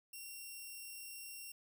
5% pulse tone, 2739 Hz, F7, 34 cents flat, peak -38 dBFS, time 0.13-1.52 s, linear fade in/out 5 ms, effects none

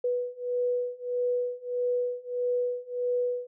sine beating tone pair, 490.9 / 492.5 Hz, B4 / B4, -10 / -5 cents, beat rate 1.6 Hz, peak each -30 / -29 dBFS, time 0.04-3.47 s, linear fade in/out 5 ms, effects none

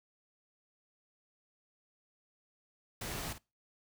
pink noise with echo, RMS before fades -40 dBFS, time 3.01-3.33 s, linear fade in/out 5 ms, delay 53 ms, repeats 1, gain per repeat -11 dB, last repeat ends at 3.383 s, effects noise-tail reverb RT60 0.3 s tail -25 dB re dry

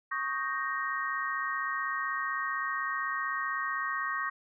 sine chord, Eb dominant seventh, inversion third, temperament equal, 1108.7 / 1244.5 / 1568 / 1864.7 Hz, Db6 / Eb6 / G6 / Bb6, 0 / 0 / 0 / 0 cents, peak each -34 / -38 / -38 / -34 dBFS, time 0.11-4.3 s, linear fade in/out 10 ms, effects none

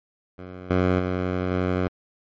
10% pulse tone with level steps, 91.4 Hz, F#2, 21 cents flat, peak -28 / -10 / -15 / -13 dBFS, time 0.38-1.88 s, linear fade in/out 5 ms, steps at 0.7 / 0.99 / 1.51 s, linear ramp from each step 5 ms, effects low-pass 2000 Hz 12 dB/octave + MP3 48 kbps

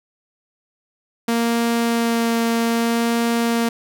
sawtooth tone with vibrato, 232 Hz, A#3, 8 cents flat, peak -13 dBFS, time 1.28-3.69 s, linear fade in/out 5 ms, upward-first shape sine, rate 0.63 Hz, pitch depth 10 cents each way, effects none

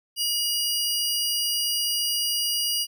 sawtooth tone pair together, 2891 / 4780 Hz, F#7 / D8, -41 / +30 cents, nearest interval major sixth, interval 871 cents, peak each -23 dBFS, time 0.16-2.87 s, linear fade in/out 50 ms, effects none

